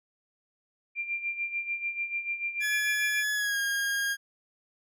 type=tone with tremolo; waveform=sine; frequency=2379 Hz; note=D7; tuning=22 cents sharp; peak=-27 dBFS; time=0.95-3.24 s; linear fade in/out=50 ms; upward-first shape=sine; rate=6.8 Hz; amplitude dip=70%
type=tone with pitch glide; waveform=40% pulse; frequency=1701 to 1625.1 Hz; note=G#6 to G#6; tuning=+41 to -38 cents; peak=-26 dBFS; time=2.6-4.17 s; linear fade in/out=50 ms; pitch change=-79 cents; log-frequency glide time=3.33-3.59 s
effects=none